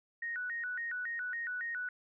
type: tone with vibrato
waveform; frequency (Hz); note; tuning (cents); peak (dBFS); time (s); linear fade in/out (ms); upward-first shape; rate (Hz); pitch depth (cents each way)
sine; 1661.2; G#6; 0; -35; 0.22-1.89; 5; square; 3.6; 200
effects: none